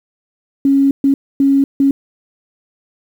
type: tone bursts at uneven times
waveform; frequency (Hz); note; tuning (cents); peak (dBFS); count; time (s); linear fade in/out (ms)
sine; 275.5; C#4; -11; -8; 4; 0.65-0.91 / 1.04-1.14 / 1.4-1.64 / 1.8-1.91; 2
effects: 7-bit